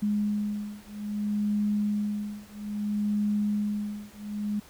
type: beating tone pair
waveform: sine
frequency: 207.7 / 208.31 Hz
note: G#3 / G#3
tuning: 0 / +5 cents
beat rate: 0.61 Hz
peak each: -29 dBFS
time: 0.02-4.6 s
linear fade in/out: 10 ms
effects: pink hiss -53 dBFS RMS until 4.69 s